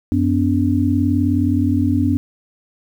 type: tone cluster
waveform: sine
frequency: 93 / 248.7 / 287.9 Hz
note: F#2 / B3 / D4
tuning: +9 / +12 / -34 cents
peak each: -18 dBFS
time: 0.12-2.17 s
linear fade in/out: 0 ms
effects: 8-bit